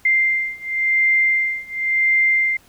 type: beating tone pair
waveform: sine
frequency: 2093 / 2093.93 Hz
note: C7 / C7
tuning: 0 / +1 cents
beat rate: 0.93 Hz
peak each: -19 / -18 dBFS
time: 0.05-2.57 s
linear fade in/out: 5 ms
effects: pink hiss -52 dBFS RMS until 2.68 s